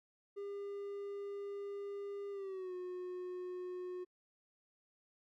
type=tone with pitch glide; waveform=triangle; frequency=402.3 to 362.6 Hz; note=G4 to F#4; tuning=+45 to -35 cents; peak=-39 dBFS; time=0.36-4.05 s; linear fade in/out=20 ms; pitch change=-180 cents; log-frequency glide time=2.31-2.74 s; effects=AAC 64 kbps